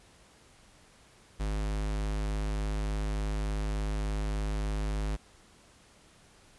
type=tone; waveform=square; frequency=51.7 Hz; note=G#1; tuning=7 cents flat; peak=-30 dBFS; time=1.39-5.17 s; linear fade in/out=20 ms; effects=pink hiss -59 dBFS RMS until 6.58 s + resampled to 24000 Hz